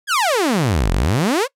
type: exponential two-way sweep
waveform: sawtooth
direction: down then up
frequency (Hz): 1733 to 39.84 to 582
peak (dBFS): -11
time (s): 0.07-1.48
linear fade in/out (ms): 50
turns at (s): 0.92
effects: noise-tail reverb RT60 0.1 s tail -23 dB re dry + low-pass 12000 Hz 12 dB/octave